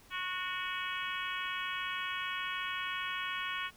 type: harmonic tone with a mistuned harmonic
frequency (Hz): 366.9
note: F#4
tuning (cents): -15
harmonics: 3 / 4 / 5 / 6 / 7 / 8 / 9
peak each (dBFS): -40 / -41 / -42 / -43 / -43 / -44 / -45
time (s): 0.1-3.71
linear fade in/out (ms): 50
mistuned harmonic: 6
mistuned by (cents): +35
effects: pink hiss -60 dBFS RMS until 3.76 s